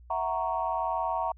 sine chord, F# dominant seventh, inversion third, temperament equal, 659.3 / 740 / 932.3 / 1108.7 Hz, E5 / F#5 / A#5 / C#6, 0 / 0 / 0 / 0 cents, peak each -33 / -32 / -30 / -34 dBFS, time 0.1-1.32 s, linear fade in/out 5 ms, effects tanh soft clip ceiling -16 dBFS + added 60 Hz sine -49 dBFS peak until 1.37 s

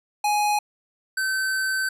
square tone pair in turn, 834 / 1538.4 Hz, G#5 / G6, +7 / -33 cents, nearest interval major seventh, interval 1060 cents, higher second, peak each -20 / -23 dBFS, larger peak first, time 0.24-0.59 / 1.17-1.89 s, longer second, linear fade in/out 5 ms, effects resampled to 32000 Hz

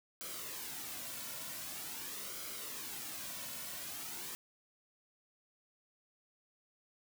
white noise with flanger, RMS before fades -44 dBFS, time 0.21-4.35 s, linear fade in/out 0 ms, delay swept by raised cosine 1.1 to 2.5 ms, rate 0.45 Hz, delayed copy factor -0.55, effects none

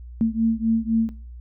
sine beating tone pair, 223.8 / 227.7 Hz, A3 / A#3, +30 / -40 cents, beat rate 3.9 Hz, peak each -21 dBFS, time 0.21-1.09 s, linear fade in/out 0 ms, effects noise-tail reverb RT60 0.4 s tail -20 dB re dry + added 60 Hz sine -36 dBFS peak until 1.4 s

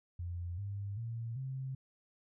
sine tone with pitch steps, 87.31 / 100.29 / 115.21 / 132.34 Hz, F2 / G2 / A#2 / C3, 0 / +40 / -20 / +20 cents, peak -37 dBFS, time 0.19-1.75 s, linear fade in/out 5 ms, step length 390 ms, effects none

